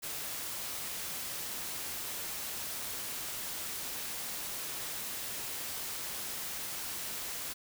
white noise, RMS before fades -39 dBFS, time 0.02-7.54 s, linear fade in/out 20 ms, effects none

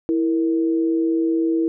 sine tone pair together, 328.6 / 464.7 Hz, E4 / A#4, -5 / -5 cents, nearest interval tritone, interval 600 cents, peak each -17 / -26 dBFS, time 0.09-1.68 s, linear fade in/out 0 ms, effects none

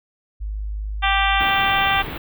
sine tone, 51.7 Hz, G#1, 7 cents flat, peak -24 dBFS, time 0.4-1.44 s, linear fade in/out 20 ms
harmonic tone, 392 Hz, G4, in tune, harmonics 2 / 3 / 4 / 5 / 6 / 7 / 8 / 9, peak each -21 / -23 / -24 / -25 / -26 / -26 / -27 / -28 dBFS, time 1.02-2.03 s, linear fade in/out 20 ms
pink band-stop noise, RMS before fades -30 dBFS, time 1.4-2.18 s, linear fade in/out 5 ms, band 3600 to 15000 Hz, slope 48 dB/octave
effects none

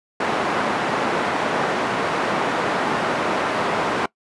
white band-pass noise, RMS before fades -22 dBFS, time 0.2-4.06 s, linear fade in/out 5 ms, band 190 to 1200 Hz, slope 12 dB/octave, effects noise-tail reverb RT60 0.1 s tail -22 dB re dry + resampled to 24000 Hz

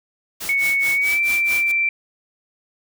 white noise with tremolo, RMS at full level -28 dBFS, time 0.4-1.72 s, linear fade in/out 10 ms, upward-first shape sine, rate 4.6 Hz, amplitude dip 95%
sine tone with pitch glide, 2217 to 2346 Hz, C#7 to D7, 0 to -2 cents, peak -16 dBFS, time 0.49-1.89 s, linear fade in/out 2 ms, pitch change +98 cents, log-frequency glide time 0.94-1.21 s
effects none

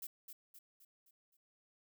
violet noise with echo, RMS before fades -45 dBFS, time 0.02-0.07 s, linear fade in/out 5 ms, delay 260 ms, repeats 5, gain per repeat -6 dB, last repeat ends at 1.37 s, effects none

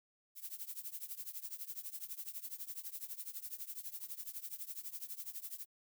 violet noise with tremolo, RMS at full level -42 dBFS, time 0.35-5.66 s, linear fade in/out 50 ms, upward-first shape triangle, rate 12 Hz, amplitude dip 95%, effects none

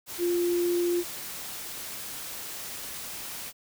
sine tone in noise, 349.2 Hz, F4, in tune, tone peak -23 dBFS, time 0.18-1.04 s, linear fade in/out 50 ms, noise white, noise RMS -38 dBFS, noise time 0.06-3.53 s, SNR +12 dB, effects none

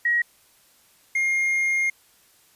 sine / triangle tone pair in turn, 1900 / 2129 Hz, A#6 / C7, +33 / +30 cents, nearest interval major second, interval 197 cents, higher second, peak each -18 dBFS, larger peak neither, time 0.05-0.22 / 1.15-1.9 s, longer second, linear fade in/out 5 ms, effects white hiss -58 dBFS RMS until 2.55 s + resampled to 32000 Hz

